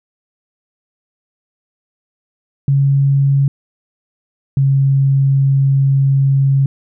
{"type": "tone pair in turn", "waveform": "sine", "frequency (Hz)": [138.59, 136.76], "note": ["C#3", "C#3"], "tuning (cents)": [0, -23], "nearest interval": "unison", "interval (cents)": 23, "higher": "first", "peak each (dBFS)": [-9, -9], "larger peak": "neither", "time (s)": [[2.68, 3.48], [4.57, 6.66]], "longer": "second", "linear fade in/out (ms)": 2, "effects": []}